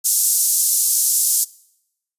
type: band-pass noise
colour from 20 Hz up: white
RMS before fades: -17 dBFS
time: 0.04-1.45 s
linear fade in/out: 20 ms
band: 6100 to 13000 Hz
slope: 24 dB/octave
effects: noise-tail reverb RT60 0.8 s tail -22 dB re dry + resampled to 32000 Hz